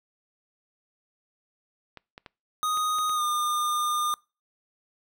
clicks, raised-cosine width 0.3 ms, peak -26 dBFS, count 6, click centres 1.973 / 2.179 / 2.262 / 2.773 / 2.986 / 3.095 s
square tone with pitch glide, 1244.5 to 1210.5 Hz, D#6 to D#6, 0 to -48 cents, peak -25 dBFS, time 2.63-4.14 s, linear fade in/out 0 ms, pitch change -48 cents, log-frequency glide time 3.14-3.22 s
effects noise-tail reverb RT60 0.3 s tail -25 dB re dry

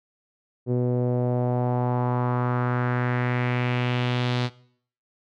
sawtooth tone with low-pass filter sweep, 123.47 Hz, B2, in tune, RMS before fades -24 dBFS, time 0.66-4.5 s, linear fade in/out 50 ms, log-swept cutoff 410 to 4100 Hz, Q 2.4, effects noise-tail reverb RT60 0.6 s tail -20 dB re dry

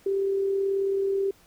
sine tone with amplitude modulation, 392 Hz, G4, in tune, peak -21 dBFS, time 0.06-1.31 s, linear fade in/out 5 ms, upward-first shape sine, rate 38.5 Hz, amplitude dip 30%, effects pink hiss -58 dBFS RMS until 1.46 s

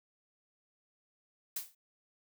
blue noise with exponential decay, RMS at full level -33 dBFS, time 1.56-1.75 s, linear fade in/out 5 ms, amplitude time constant 41 ms, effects none

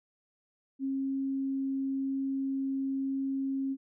sine tone, 270.1 Hz, C#4, 45 cents flat, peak -29 dBFS, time 0.79-3.77 s, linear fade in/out 50 ms, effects none

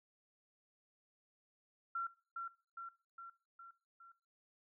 sine tone with echo, 1364 Hz, F6, 41 cents flat, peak -36 dBFS, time 1.95-2.07 s, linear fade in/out 5 ms, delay 410 ms, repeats 5, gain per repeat -4 dB, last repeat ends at 4.12 s, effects noise-tail reverb RT60 0.4 s tail -21 dB re dry

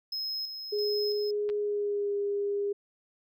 triangle tone with tremolo, 5140 Hz, E8, 45 cents flat, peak -30 dBFS, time 0.12-1.31 s, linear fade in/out 5 ms, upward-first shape square, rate 1.5 Hz, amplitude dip 50%
sine tone with pitch glide, 415.3 to 405.1 Hz, G#4 to G#4, 0 to -43 cents, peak -27 dBFS, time 0.72-2.73 s, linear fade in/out 10 ms, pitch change -43 cents, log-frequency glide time 1.58-2.15 s
clicks, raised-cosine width 0.3 ms, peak -30 dBFS, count 2, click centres 1.491 / 1.499 s
effects none

